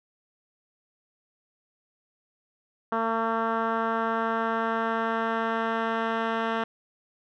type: tone with low-pass filter sweep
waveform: 10% pulse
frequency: 226.1 Hz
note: A3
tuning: 47 cents sharp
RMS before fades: -27 dBFS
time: 2.92-6.64 s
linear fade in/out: 5 ms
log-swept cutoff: 1300 to 2200 Hz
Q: 1.9
effects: none